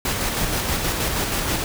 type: noise with tremolo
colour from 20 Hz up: pink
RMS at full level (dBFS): -22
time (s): 0.05-1.64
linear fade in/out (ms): 2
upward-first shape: square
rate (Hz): 6.3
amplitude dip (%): 30
effects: none